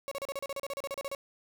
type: tone bursts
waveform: 35% pulse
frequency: 554.4 Hz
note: C#5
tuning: in tune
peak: -32 dBFS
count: 16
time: 0.08-1.149 s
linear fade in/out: 0 ms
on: 34 ms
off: 35 ms
effects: none